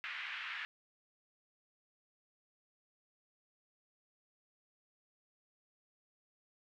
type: band-pass noise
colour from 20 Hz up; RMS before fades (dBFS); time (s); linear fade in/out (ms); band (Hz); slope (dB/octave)
pink; -43; 0.04-0.65; 0; 1500 to 2800; 24
effects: none